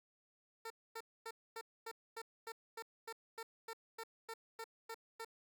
15% pulse tone bursts, 452.5 Hz, A4, 48 cents sharp, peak -38 dBFS, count 16, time 0.65-5.248 s, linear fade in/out 5 ms, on 53 ms, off 250 ms, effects none

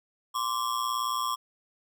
square ring-modulated tone, 1100 Hz, C#6, 14 cents flat, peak -25 dBFS, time 0.34-1.36 s, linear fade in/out 20 ms, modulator 59.2 Hz, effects none

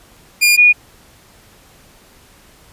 sawtooth / sine tone pair in turn, 2418 / 2450 Hz, D7 / D#7, +50 / -27 cents, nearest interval unison, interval 23 cents, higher second, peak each -5 dBFS, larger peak neither, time 0.41-0.57 / 0.57-0.73 s, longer neither, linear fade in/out 20 ms, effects pink hiss -47 dBFS RMS until 2.72 s + resampled to 32000 Hz

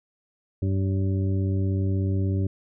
harmonic tone with a mistuned harmonic, 96.5 Hz, G2, 27 cents flat, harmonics 1 / 2 / 3 / 4 / 6, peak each -22 / -31 / -32 / -35 / -43 dBFS, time 0.62-2.47 s, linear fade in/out 5 ms, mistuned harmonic 6, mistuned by -37 cents, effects none

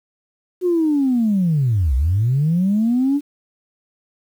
sine linear two-way sweep, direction down then up, 369 to 60.4 to 293.6 Hz, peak -13 dBFS, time 0.61-3.21 s, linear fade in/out 50 ms, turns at 1.95 s, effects tanh soft clip ceiling -10 dBFS + 8-bit

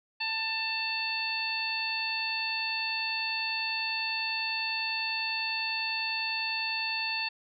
harmonic tone, 890 Hz, A5, 20 cents sharp, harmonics 1 / 2 / 3 / 4 / 5, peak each -38 / -39 / -32 / -42 / -34 dBFS, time 0.2-7.29 s, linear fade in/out 10 ms, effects none

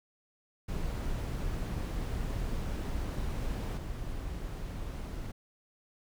brown noise with level steps, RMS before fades -34 / -38 dBFS, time 0.68-5.32 s, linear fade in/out 10 ms, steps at 3.77 s, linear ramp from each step 5 ms, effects none

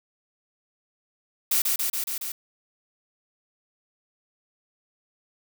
blue noise with echo, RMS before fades -22 dBFS, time 1.51-1.62 s, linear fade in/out 5 ms, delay 140 ms, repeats 5, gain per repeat -2 dB, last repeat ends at 2.32 s, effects none

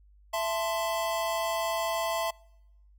square chord, A minor, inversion second, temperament equal with one note detuned, 666.5 / 880 / 1046.5 Hz, E5 / A5 / C6, +19 / 0 / 0 cents, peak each -31 / -35 / -34 dBFS, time 0.33-2.31 s, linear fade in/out 10 ms, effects noise-tail reverb RT60 0.9 s tail -26 dB re dry + added 50 Hz sine -55 dBFS peak until 2.98 s

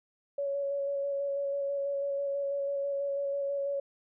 sine tone with vibrato, 560 Hz, C#5, 18 cents sharp, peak -29 dBFS, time 0.38-3.8 s, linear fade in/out 5 ms, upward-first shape square, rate 6.1 Hz, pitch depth 12 cents each way, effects none

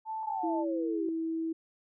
sine tone, 880 Hz, A5, in tune, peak -33 dBFS, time 0.05-0.65 s, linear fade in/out 50 ms
sine exponential sweep, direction down, 893 to 370 Hz, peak -34 dBFS, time 0.23-1.09 s, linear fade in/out 2 ms
sine tone with pitch glide, 329.6 to 325.4 Hz, E4 to E4, 0 to -22 cents, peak -30 dBFS, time 0.43-1.53 s, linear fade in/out 10 ms, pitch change -22 cents, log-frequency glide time 0.88-1.21 s
effects none

